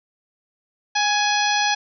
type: harmonic tone with a mistuned harmonic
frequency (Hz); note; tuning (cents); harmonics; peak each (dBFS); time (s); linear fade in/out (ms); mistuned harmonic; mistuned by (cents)
837; G#5; +13; 1 / 2 / 3 / 4 / 5 / 6 / 7; -21 / -24 / -26 / -27 / -28 / -29 / -29; 0.95-1.75; 10; 1; -26
effects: none